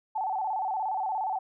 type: tone with vibrato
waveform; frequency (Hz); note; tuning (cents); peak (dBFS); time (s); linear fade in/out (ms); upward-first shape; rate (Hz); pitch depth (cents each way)
sine; 812; G#5; -39; -27; 0.15-1.39; 10; square; 17; 120
effects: none